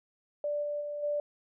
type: tone with level steps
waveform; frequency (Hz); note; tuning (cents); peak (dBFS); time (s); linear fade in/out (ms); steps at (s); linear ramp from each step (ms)
sine; 587; D5; -1; -29 / -31 / -34 / -28; 0.44-1.2; 2; 0.62 / 0.8 / 1.02; 20
effects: none